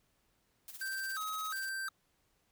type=noise with tremolo; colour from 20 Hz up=blue; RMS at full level=-46 dBFS; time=0.68-1.69 s; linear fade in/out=0 ms; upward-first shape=sine; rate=17 Hz; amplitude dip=70%
type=tone with vibrato; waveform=square; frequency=1410 Hz; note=F6; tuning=16 cents sharp; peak=-37 dBFS; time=0.81-1.89 s; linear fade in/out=5 ms; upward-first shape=square; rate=1.4 Hz; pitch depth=180 cents each way
effects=pink hiss -75 dBFS RMS until 2.51 s